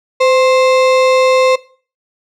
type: tone with sample-and-hold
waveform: sine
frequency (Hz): 515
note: C5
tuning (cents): -28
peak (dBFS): -7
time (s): 0.2-1.56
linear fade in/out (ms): 10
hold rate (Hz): 1575
effects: noise-tail reverb RT60 0.4 s tail -19 dB re dry + low-pass 5000 Hz 12 dB/octave